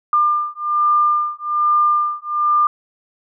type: beating tone pair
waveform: sine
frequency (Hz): 1199 / 1200.2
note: D6 / D6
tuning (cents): +36 / +37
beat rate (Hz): 1.2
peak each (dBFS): -17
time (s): 0.13-2.67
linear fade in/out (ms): 2
effects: none